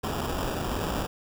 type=noise with sample-and-hold; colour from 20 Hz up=pink; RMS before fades=-30 dBFS; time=0.03-1.07 s; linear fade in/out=10 ms; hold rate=2100 Hz; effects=none